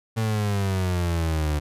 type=exponential sweep; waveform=35% pulse; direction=down; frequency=113.1 to 73.42 Hz; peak=-20 dBFS; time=0.16-1.6 s; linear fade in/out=20 ms; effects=resampled to 32000 Hz